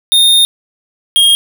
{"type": "tone pair in turn", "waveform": "square", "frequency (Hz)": [3662, 3243], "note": ["A#7", "G#7"], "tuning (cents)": [-32, -42], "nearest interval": "major second", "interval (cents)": 210, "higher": "first", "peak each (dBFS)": -6, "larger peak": "neither", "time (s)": [[0.12, 0.45], [1.16, 1.35]], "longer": "first", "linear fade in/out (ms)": 0, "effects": []}